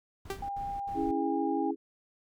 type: noise bursts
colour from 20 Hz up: brown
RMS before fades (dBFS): -45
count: 3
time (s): 0.25-1.112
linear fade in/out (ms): 5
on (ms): 240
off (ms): 71
type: tone with exponential decay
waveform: sawtooth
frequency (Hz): 391.1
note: G4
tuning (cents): -4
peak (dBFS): -26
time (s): 0.3-0.45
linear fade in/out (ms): 2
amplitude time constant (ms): 32
type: tone with pitch glide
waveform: sine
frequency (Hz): 800 to 810.2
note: G5 to G#5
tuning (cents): +35 to -43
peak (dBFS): -33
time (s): 0.42-1.71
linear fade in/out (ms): 5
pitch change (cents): +22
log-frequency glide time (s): 0.95-1.37
type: chord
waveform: sine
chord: C# minor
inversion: none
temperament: equal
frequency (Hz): 277.2 / 329.6 / 415.3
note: C#4 / E4 / G#4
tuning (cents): 0 / 0 / 0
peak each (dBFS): -32 / -31 / -35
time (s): 0.94-1.76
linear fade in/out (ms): 50
effects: none